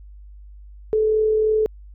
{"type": "tone with amplitude modulation", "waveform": "sine", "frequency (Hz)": 433.5, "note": "A4", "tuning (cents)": -26, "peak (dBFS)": -14, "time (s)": [0.93, 1.66], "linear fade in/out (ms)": 0, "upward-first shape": "sine", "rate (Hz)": 43.1, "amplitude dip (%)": 30, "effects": ["added 50 Hz sine -39 dBFS peak until 1.94 s"]}